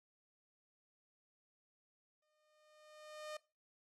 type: tone with exponential growth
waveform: sawtooth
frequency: 610 Hz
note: D#5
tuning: 34 cents flat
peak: -39 dBFS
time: 2.22-3.37 s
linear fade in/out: 5 ms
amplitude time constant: 250 ms
effects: noise-tail reverb RT60 0.3 s tail -20 dB re dry + low-pass 9000 Hz 12 dB/octave